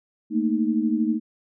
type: tone cluster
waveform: sine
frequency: 220.6 / 233.1 / 311.4 Hz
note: A3 / A#3 / D#4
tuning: +5 / 0 / +2 cents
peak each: -24 dBFS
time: 0.3-1.2 s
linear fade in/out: 50 ms
effects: none